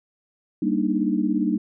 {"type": "chord", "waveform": "sine", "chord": "Eb major seventh", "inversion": "first", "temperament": "equal", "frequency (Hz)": [196, 233.1, 293.7, 311.1], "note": ["G3", "Bb3", "D4", "Eb4"], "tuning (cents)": [0, 0, 0, 0], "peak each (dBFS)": -25, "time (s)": [0.62, 1.58], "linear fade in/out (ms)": 5, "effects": []}